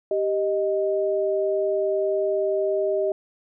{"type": "tone pair together", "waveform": "sine", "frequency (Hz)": [392, 622.3], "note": ["G4", "D#5"], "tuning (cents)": [0, 0], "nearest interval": "minor sixth", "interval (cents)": 800, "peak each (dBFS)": -23, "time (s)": [0.11, 3.12], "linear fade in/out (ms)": 2, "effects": []}